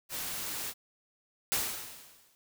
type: noise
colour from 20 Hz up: white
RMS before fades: -37 dBFS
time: 0.09-0.74 s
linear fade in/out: 50 ms
type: noise with exponential decay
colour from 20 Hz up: white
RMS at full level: -28 dBFS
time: 1.52-2.35 s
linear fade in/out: 0 ms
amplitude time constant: 180 ms
effects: none